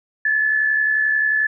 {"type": "tone with amplitude modulation", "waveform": "sine", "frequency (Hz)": 1731, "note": "A6", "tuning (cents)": -29, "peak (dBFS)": -13, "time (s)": [0.25, 1.47], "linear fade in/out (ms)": 5, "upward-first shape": "sine", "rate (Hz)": 71.3, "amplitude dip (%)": 50, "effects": []}